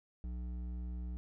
sine tone with hard clipping, 60.6 Hz, B1, 32 cents flat, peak -40 dBFS, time 0.24-1.17 s, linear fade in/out 0 ms, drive 9 dB, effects none

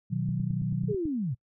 sine chord, B major, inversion none, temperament equal, 123.47 / 155.56 / 185 Hz, B2 / D#3 / F#3, 0 / 0 / 0 cents, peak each -31 dBFS, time 0.1-0.93 s, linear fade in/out 20 ms
click train, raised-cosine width 5 ms, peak -26 dBFS, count 8, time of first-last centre 0.29-1.055 s, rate 9.15 Hz
sine linear sweep, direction down, 440 to 110 Hz, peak -27 dBFS, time 0.88-1.35 s, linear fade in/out 20 ms
effects noise-tail reverb RT60 0.1 s tail -25 dB re dry

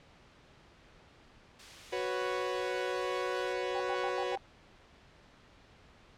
blue noise, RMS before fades -42 dBFS, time 1.59-3.53 s, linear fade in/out 5 ms
sawtooth chord, F# suspended fourth, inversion none, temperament equal, 370 / 493.9 / 554.4 Hz, F#4 / B4 / C#5, 0 / 0 / 0 cents, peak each -32 / -32 / -34 dBFS, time 1.92-4.36 s, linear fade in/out 10 ms
sine tone bursts, 784 Hz, G5, in tune, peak -35 dBFS, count 5, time 3.75-4.374 s, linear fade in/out 0 ms, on 52 ms, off 91 ms
effects pink hiss -59 dBFS RMS until 6.17 s + low-pass 4000 Hz 12 dB/octave

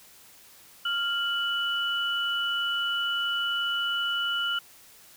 sine tone pair together, 1396 / 2961 Hz, F6 / F#7, -1 / +1 cents, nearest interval octave + minor second, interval 1302 cents, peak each -28 dBFS, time 0.85-4.59 s, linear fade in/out 5 ms, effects white hiss -53 dBFS RMS until 5.16 s

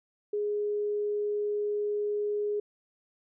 sine tone, 415.3 Hz, G#4, in tune, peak -27 dBFS, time 0.33-2.6 s, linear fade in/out 5 ms, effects none

